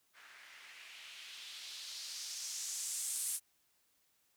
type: noise with low-pass filter sweep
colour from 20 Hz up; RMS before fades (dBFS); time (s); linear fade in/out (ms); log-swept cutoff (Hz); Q
violet; -44; 0.13-3.4; 50; 1600 to 10000; 2
effects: white hiss -75 dBFS RMS until 4.36 s

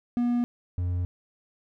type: tone pair in turn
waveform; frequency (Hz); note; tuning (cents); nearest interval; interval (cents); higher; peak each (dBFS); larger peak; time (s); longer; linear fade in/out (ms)
triangle; 241.2 / 88.95; B3 / F2; -41 / +32; octave + perfect fourth; 1727; first; -20 / -23; first; 0.17-0.44 / 0.78-1.05; neither; 0
effects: none

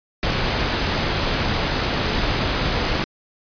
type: noise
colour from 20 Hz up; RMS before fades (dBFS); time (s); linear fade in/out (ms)
pink; -21; 0.23-3.04; 0
effects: resampled to 11025 Hz

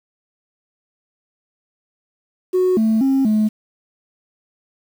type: tone with pitch steps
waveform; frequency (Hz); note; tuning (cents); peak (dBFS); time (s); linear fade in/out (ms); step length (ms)
sine; 368 / 220.7 / 269.2 / 214.8; F#4 / A3 / C4 / A3; -9 / +5 / +49 / -41; -11; 2.53-3.49; 20; 240
effects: tanh soft clip ceiling -11 dBFS + 7-bit

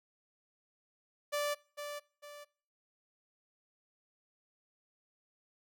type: tone with echo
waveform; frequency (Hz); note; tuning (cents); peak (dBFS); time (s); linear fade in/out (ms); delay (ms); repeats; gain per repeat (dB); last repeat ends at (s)
sawtooth; 585; D5; -7; -28; 1.32-1.55; 20; 450; 2; -8; 2.45
effects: noise-tail reverb RT60 0.5 s tail -24 dB re dry

